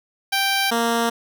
10% pulse tone pair in turn, 784 / 232.3 Hz, G5 / A#3, 0 / -6 cents, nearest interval octave + major sixth, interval 2106 cents, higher first, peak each -10 dBFS, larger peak neither, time 0.32-0.71 / 0.71-1.1 s, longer neither, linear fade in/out 10 ms, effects none

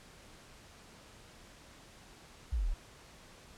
sine exponential sweep, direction down, 67.7 to 31.4 Hz, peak -29 dBFS, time 2.52-2.74 s, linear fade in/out 10 ms, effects pink hiss -56 dBFS RMS until 3.57 s + low-pass 9000 Hz 12 dB/octave

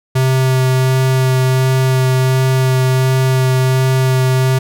square tone with vibrato, 130.3 Hz, C3, 7 cents flat, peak -11 dBFS, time 0.15-4.59 s, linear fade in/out 10 ms, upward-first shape sine, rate 1.4 Hz, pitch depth 9 cents each way, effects none

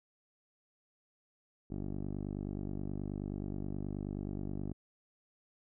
10% pulse tone with low-pass filter, 49.42 Hz, G1, 15 cents sharp, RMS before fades -39 dBFS, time 1.7-4.73 s, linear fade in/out 10 ms, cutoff 390 Hz, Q 1.3, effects none

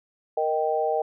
sine chord, Eb major, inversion second, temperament equal with one note detuned, 466.2 / 622.3 / 781.7 Hz, Bb4 / Eb5 / G5, 0 / 0 / -5 cents, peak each -26 dBFS, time 0.37-1.02 s, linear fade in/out 5 ms, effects none

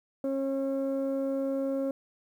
sine tone pair together, 271.5 / 543 Hz, C#4 / C#5, -36 / -36 cents, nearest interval octave, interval 1200 cents, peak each -28 dBFS, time 0.24-1.91 s, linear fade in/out 2 ms, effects tanh soft clip ceiling -24 dBFS + 10-bit

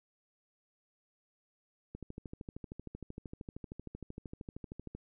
click train, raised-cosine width 3 ms, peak -30 dBFS, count 40, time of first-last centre 1.95-4.95 s, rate 13 Hz, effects none

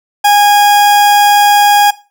40% pulse tone, 822 Hz, G#5, 18 cents flat, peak -4 dBFS, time 0.24-1.91 s, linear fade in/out 10 ms, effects noise-tail reverb RT60 0.3 s tail -18 dB re dry

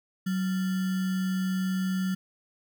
sine tone with sample-and-hold, 187.3 Hz, F#3, 21 cents sharp, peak -25 dBFS, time 0.26-2.15 s, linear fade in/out 10 ms, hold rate 1575 Hz, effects none

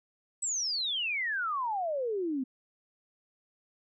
sine exponential sweep, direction down, 8030 to 249.6 Hz, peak -29 dBFS, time 0.42-2.44 s, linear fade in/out 10 ms, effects none

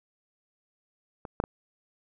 clicks, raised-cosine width 1 ms, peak -24 / -11 / -17 dBFS, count 3, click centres 1.252 / 1.401 / 1.439 s, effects none

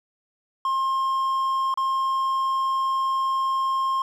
triangle tone with dropouts, 1065 Hz, C6, 30 cents sharp, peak -19 dBFS, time 0.65-4.02 s, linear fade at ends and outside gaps 2 ms, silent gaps 1.741-1.774 s, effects none

